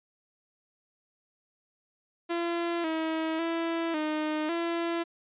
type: tone with pitch steps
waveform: sawtooth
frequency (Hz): 340.9 / 320.2 / 332.2 / 307.1 / 337.7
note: F4 / D#4 / E4 / D#4 / E4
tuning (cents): -42 / +50 / +13 / -23 / +42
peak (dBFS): -24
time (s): 2.29-5.04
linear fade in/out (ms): 20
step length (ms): 550
effects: resampled to 8000 Hz